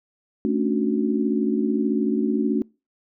sine chord, D major seventh, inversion second, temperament just, 220.2 / 275.3 / 293.7 / 367.1 Hz, A3 / C#4 / D4 / F#4, +2 / -12 / 0 / -14 cents, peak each -23 / -25 / -26 / -26 dBFS, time 0.45-2.62 s, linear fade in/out 0 ms, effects noise-tail reverb RT60 0.3 s tail -26 dB re dry

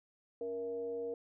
sine tone with frequency modulation, 470 Hz, A#4, 14 cents sharp, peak -36 dBFS, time 0.41-1.14 s, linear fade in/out 2 ms, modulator 192 Hz, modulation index 0.46, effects none

